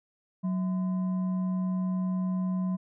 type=tone with frequency modulation; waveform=sine; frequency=185 Hz; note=F#3; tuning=in tune; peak=-26 dBFS; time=0.43-2.77 s; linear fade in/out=20 ms; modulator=837 Hz; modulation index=0.21; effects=none